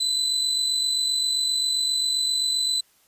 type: tone with amplitude modulation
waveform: 35% pulse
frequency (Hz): 4014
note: B7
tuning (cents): +27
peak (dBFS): -18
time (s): 0-2.81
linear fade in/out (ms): 10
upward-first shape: sine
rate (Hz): 47.6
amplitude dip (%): 40
effects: white hiss -61 dBFS RMS until 3.07 s + resampled to 32000 Hz